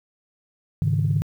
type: chord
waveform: sine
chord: Ab suspended fourth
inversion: none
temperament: just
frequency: 103.83 / 138.43 / 155.74 Hz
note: Ab2 / Db3 / Eb3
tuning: 0 / -2 / +2 cents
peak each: -22 / -23 / -22 dBFS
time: 0.82-1.22 s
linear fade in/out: 0 ms
effects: tanh soft clip ceiling -10 dBFS + 9-bit